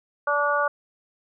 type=harmonic tone; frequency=290 Hz; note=D4; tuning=22 cents flat; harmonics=2 / 3 / 4 / 5; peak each=-25 / -29 / -24 / -25 dBFS; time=0.27-0.68 s; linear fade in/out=5 ms; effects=none